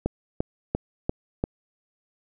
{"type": "click train", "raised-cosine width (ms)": 2, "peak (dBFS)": -10, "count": 5, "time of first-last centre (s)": [0.06, 1.439], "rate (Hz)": 2.9, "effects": []}